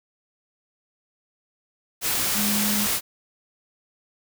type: tone in noise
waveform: sine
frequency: 207.7 Hz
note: G#3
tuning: in tune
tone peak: -25 dBFS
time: 2.34-2.88 s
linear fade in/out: 50 ms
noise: white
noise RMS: -24 dBFS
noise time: 2.01-3.01 s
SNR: -4 dB
effects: none